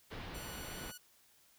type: low-pass noise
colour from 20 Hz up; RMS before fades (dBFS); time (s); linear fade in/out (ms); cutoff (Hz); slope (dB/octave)
pink; -46; 0.1-0.92; 20; 4100; 24
type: tone with vibrato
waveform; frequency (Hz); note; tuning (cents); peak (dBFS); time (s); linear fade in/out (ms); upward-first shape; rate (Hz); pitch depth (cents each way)
5% pulse; 1471; F#6; -11; -37; 0.34-0.98; 10; triangle; 19; 19
effects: white hiss -67 dBFS RMS until 1.58 s